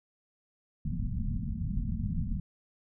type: low-pass noise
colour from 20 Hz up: pink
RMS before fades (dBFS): -32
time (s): 0.85-2.4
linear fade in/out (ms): 5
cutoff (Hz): 240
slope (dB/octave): 96
effects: none